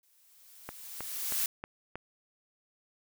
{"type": "noise with exponential growth", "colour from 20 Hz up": "blue", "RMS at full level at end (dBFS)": -29, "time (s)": [0.03, 1.46], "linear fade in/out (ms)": 2, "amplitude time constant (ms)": 310}
{"type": "click train", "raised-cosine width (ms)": 0.5, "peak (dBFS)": -23, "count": 5, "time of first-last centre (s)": [0.69, 1.956], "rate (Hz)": 3.16}
{"effects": []}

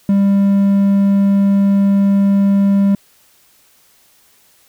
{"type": "tone", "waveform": "triangle", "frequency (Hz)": 198.4, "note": "G3", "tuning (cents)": 21, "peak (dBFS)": -7, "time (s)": [0.09, 2.95], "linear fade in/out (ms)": 2, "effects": ["white hiss -52 dBFS RMS until 4.68 s"]}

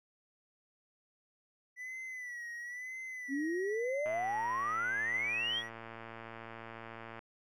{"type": "tone with vibrato", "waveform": "triangle", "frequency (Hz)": 1971, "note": "B6", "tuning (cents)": -4, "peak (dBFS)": -39, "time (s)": [1.76, 5.7], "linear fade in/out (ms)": 50, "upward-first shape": "sine", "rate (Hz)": 1, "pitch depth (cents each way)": 76}
{"type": "exponential sweep", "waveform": "sine", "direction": "up", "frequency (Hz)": [261.6, 3400], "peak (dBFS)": -32, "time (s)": [3.28, 5.63], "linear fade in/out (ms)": 50}
{"type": "click train", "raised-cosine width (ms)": 0.5, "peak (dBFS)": -31, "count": 358, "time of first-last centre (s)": [4.06, 7.192], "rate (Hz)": 114}
{"effects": []}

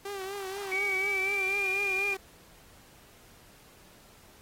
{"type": "tone with vibrato", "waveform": "sawtooth", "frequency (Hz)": 391, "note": "G4", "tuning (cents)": -4, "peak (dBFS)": -31, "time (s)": [0.05, 2.17], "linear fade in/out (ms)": 5, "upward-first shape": "triangle", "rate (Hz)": 4.1, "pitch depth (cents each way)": 79}
{"type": "tone with pitch glide", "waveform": "sine", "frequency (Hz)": [2262, 2410], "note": ["C#7", "D7"], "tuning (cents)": [34, 44], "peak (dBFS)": -27, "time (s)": [0.71, 2.15], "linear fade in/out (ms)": 20, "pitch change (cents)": 110, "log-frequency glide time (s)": [0.91, 1.68]}
{"effects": ["pink hiss -57 dBFS RMS until 4.41 s", "AAC 48 kbps"]}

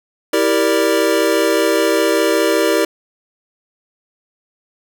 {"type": "chord", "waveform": "square", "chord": "E half-diminished seventh", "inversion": "none", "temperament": "equal with one note detuned", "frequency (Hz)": [326.8, 392, 466.2, 587.3], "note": ["E4", "G4", "Bb4", "D5"], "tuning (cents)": [-15, 0, 0, 0], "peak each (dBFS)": -19, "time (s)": [0.33, 2.85], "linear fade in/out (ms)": 5, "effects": []}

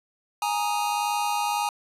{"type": "chord", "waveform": "square", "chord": "Ab suspended second", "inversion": "none", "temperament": "equal", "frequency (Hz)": [830.6, 932.3, 1244.5], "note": ["Ab5", "Bb5", "Eb6"], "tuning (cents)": [0, 0, 0], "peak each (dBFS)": [-27, -29, -33], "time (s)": [0.42, 1.69], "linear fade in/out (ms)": 2, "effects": ["resampled to 32000 Hz"]}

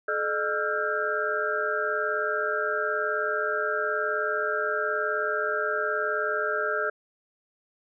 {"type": "tone cluster", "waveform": "sine", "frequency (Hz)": [429.4, 608, 1333, 1412, 1596], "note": ["A4", "D#5", "E6", "F6", "G6"], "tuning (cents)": [-42, -40, 19, 19, 31], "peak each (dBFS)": -31, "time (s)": [0.08, 6.9], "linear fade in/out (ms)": 5, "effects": []}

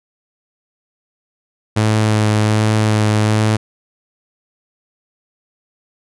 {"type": "tone with vibrato", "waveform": "sawtooth", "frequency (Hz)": 107.6, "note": "A2", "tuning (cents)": -38, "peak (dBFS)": -8, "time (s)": [1.76, 3.57], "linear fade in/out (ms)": 10, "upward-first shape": "sine", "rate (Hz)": 1.3, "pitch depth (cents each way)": 15, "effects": ["resampled to 24000 Hz"]}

